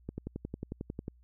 click train, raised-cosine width 3 ms, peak -24 dBFS, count 12, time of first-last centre 0.09-1.081 s, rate 11.1 Hz, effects added 60 Hz sine -58 dBFS peak until 1.23 s

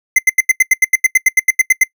square tone bursts, 2063 Hz, C7, 25 cents flat, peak -6 dBFS, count 16, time 0.16-1.836 s, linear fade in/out 5 ms, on 26 ms, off 84 ms, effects noise-tail reverb RT60 0.1 s tail -21 dB re dry

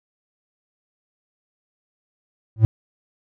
triangle tone with exponential growth, 110.8 Hz, A2, 13 cents sharp, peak -3 dBFS, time 2.56-2.65 s, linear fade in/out 0 ms, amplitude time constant 19 ms, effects none

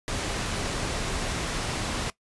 pink low-pass noise, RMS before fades -30 dBFS, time 0.08-2.1 s, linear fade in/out 0 ms, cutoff 8800 Hz, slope 12 dB/octave, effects noise-tail reverb RT60 0.1 s tail -19 dB re dry + resampled to 24000 Hz

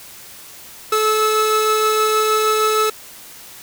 45% pulse tone pair together, 432 / 1302.4 Hz, A4 / E6, -32 / -21 cents, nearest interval octave + perfect fifth, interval 1911 cents, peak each -17 dBFS, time 0.92-2.9 s, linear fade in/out 5 ms, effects white hiss -39 dBFS RMS until 3.62 s

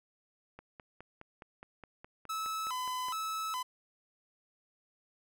click train, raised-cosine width 0.5 ms, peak -33 dBFS, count 13, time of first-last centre 0.59-3.085 s, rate 4.81 Hz
45% pulse tone with vibrato, 1146 Hz, D6, 43 cents flat, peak -34 dBFS, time 2.29-3.63 s, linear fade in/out 10 ms, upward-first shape square, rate 1.2 Hz, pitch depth 220 cents each way
effects none

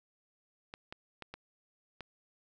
clicks, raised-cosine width 0.3 ms, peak -27 dBFS, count 5, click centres 0.739 / 0.925 / 1.223 / 1.34 / 2.007 s, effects none

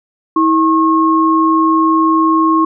sine tone pair together, 322.3 / 1084 Hz, E4 / C#6, -39 / -39 cents, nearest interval octave + major sixth, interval 2100 cents, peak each -11 dBFS, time 0.36-2.65 s, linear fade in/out 5 ms, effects none

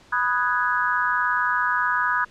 sine chord, G# minor seventh, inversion first, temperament equal, 987.8 / 1244.5 / 1480 / 1661.2 Hz, B5 / D#6 / F#6 / G#6, 0 / 0 / 0 / 0 cents, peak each -25 dBFS, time 0.12-2.25 s, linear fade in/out 10 ms, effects pink hiss -52 dBFS RMS until 2.3 s + low-pass 6000 Hz 12 dB/octave

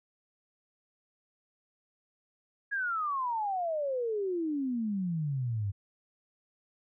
sine exponential sweep, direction down, 1674 to 95.9 Hz, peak -29 dBFS, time 2.71-5.72 s, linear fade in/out 20 ms, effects none

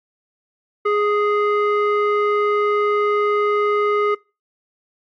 square tone with low-pass filter, 415.3 Hz, G#4, in tune, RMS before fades -18 dBFS, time 0.85-4.15 s, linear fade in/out 10 ms, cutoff 1600 Hz, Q 3.3, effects noise-tail reverb RT60 0.3 s tail -25 dB re dry + AAC 64 kbps

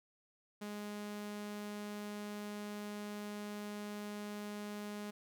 sawtooth tone, 207.5 Hz, G#3, 1 cent flat, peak -38 dBFS, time 0.61-5.11 s, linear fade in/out 10 ms, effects none

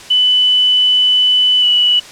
sine tone with pitch glide, 3000 to 2950 Hz, F#7 to F#7, +23 to -6 cents, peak -8 dBFS, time 0.1-2 s, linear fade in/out 10 ms, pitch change -29 cents, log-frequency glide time 1.6-1.65 s, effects white hiss -34 dBFS RMS until 2.11 s + low-pass 7000 Hz 12 dB/octave

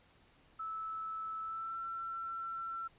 sine tone with pitch glide, 1309 to 1346.6 Hz, E6 to E6, -13 to +36 cents, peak -38 dBFS, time 0.59-2.88 s, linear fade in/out 10 ms, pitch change +49 cents, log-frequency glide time 1.42-1.79 s, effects pink hiss -66 dBFS RMS until 2.98 s + resampled to 8000 Hz

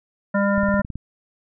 harmonic tone, 200.4 Hz, G3, 38 cents sharp, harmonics 1 / 3 / 5 / 7 / 9, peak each -19 / -22 / -28 / -26 / -30 dBFS, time 0.34-0.82 s, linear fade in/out 10 ms
click train, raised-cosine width 5 ms, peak -18 dBFS, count 8, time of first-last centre 0.58-0.956 s, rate 18.6 Hz
effects none

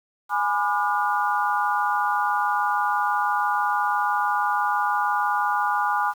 sine chord, G# diminished seventh, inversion none, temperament just, 830.6 / 996.7 / 1196.1 / 1435.3 Hz, G#5 / B5 / D6 / F6, 0 / +16 / +31 / +47 cents, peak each -24 / -26 / -26 / -27 dBFS, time 0.29-6.14 s, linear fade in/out 50 ms, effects 8-bit

